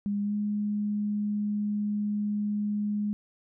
sine tone with pitch glide, 203.4 to 207.8 Hz, G#3 to G#3, -36 to +1 cents, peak -26 dBFS, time 0.06-3.13 s, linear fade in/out 0 ms, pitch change +37 cents, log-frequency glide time 0.22-0.34 s, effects none

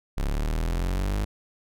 40% pulse exponential sweep, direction up, 33.8 to 52.4 Hz, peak -23 dBFS, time 0.17-1.25 s, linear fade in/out 10 ms, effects none

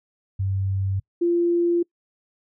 sine tone pair in turn, 96.7 / 344.6 Hz, G2 / F4, -23 / -23 cents, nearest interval octave + minor seventh, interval 2200 cents, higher second, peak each -21 / -17 dBFS, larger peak second, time 0.39-1 / 1.21-1.83 s, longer second, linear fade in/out 10 ms, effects noise-tail reverb RT60 0.1 s tail -26 dB re dry

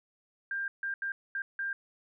sine tone bursts at uneven times, 1593 Hz, G6, 27 cents sharp, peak -31 dBFS, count 5, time 0.51-0.68 / 0.83-0.94 / 1.02-1.12 / 1.35-1.42 / 1.59-1.73 s, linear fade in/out 2 ms, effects none

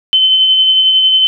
sine tone with tremolo, 3062 Hz, G7, 41 cents flat, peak -5 dBFS, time 0.13-1.27 s, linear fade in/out 0 ms, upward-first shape sine, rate 11 Hz, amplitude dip 30%, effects none

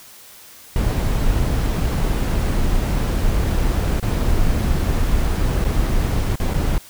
brown noise with dropouts, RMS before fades -18 dBFS, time 0.76-6.78 s, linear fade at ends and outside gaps 1 ms, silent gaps 3.998-4.027 / 5.642-5.649 / 6.357-6.4 / 6.536-6.543 s, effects white hiss -43 dBFS RMS until 6.89 s

